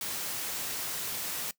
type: noise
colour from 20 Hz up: white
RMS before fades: -35 dBFS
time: 0.01-1.51 s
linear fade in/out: 2 ms
effects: noise-tail reverb RT60 0.1 s tail -20 dB re dry + high-pass 80 Hz 12 dB/octave